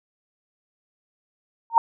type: tone with exponential growth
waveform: sine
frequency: 920 Hz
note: A#5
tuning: 23 cents flat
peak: -7 dBFS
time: 1.7-1.78 s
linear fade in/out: 1 ms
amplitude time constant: 17 ms
effects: none